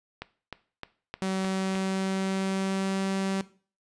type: click train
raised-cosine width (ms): 0.3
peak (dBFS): -19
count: 6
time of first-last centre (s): 0.22-1.754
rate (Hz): 3.26
type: tone with pitch glide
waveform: sawtooth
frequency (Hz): 190 to 193.1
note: F#3 to G3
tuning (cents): +46 to -26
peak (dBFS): -23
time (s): 1.22-3.41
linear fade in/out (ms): 0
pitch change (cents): +28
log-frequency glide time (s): 1.36-3.07
effects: noise-tail reverb RT60 0.4 s tail -17 dB re dry + resampled to 22050 Hz